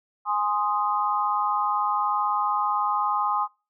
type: chord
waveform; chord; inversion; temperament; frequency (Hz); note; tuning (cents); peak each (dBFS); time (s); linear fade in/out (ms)
sine; Ab major; none; equal; 830.6 / 1046.5 / 1244.5; Ab5 / C6 / Eb6; 0 / 0 / 0; -26; 0.25-3.48; 50
effects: noise-tail reverb RT60 0.3 s tail -25 dB re dry